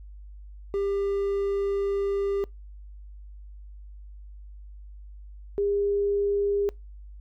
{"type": "tone pair in turn", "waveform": ["triangle", "sine"], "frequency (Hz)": [398.3, 404.3], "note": ["G4", "G#4"], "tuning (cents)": [28, -46], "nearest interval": "unison", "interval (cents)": 26, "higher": "second", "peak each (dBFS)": -22, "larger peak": "neither", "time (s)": [[0.74, 2.44], [5.58, 6.69]], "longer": "first", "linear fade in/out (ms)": 0, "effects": ["noise-tail reverb RT60 0.2 s tail -25 dB re dry", "added 50 Hz sine -41 dBFS peak until 7.2 s"]}